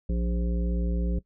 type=harmonic tone with a mistuned harmonic; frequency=58.27 Hz; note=A#1; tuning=in tune; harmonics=1 / 3 / 5 / 7 / 9; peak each=-25 / -30 / -39 / -41 / -42 dBFS; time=0.09-1.19 s; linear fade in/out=5 ms; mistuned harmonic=3; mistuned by=+24 cents; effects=noise-tail reverb RT60 0.1 s tail -18 dB re dry